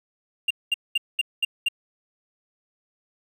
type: tone bursts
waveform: triangle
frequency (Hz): 2794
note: F7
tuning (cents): 0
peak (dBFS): -17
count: 6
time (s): 0.48-1.686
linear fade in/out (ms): 5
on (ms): 26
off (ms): 210
effects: none